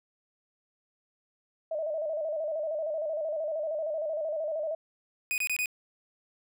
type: tone with vibrato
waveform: sine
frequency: 622.3 Hz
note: D#5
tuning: in tune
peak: -29 dBFS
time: 1.71-4.75 s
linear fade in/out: 5 ms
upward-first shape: square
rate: 13 Hz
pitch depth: 69 cents each way
type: tone bursts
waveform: 45% pulse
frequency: 2487 Hz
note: D#7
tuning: 1 cent flat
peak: -27 dBFS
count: 4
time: 5.31-5.658 s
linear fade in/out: 0 ms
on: 69 ms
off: 24 ms
effects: none